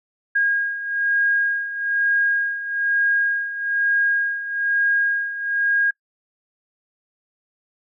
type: beating tone pair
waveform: sine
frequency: 1629 / 1630.1 Hz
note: G#6 / G#6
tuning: -34 / -33 cents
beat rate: 1.1 Hz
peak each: -24 / -19 dBFS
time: 0.35-5.91 s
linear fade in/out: 10 ms
effects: noise-tail reverb RT60 0.1 s tail -25 dB re dry